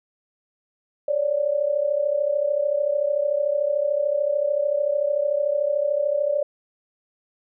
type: tone pair together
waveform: sine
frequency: 553.8 / 587.3 Hz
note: C#5 / D5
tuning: -2 / 0 cents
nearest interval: minor second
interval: 102 cents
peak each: -24 / -21 dBFS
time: 1.08-6.43 s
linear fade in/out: 5 ms
effects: none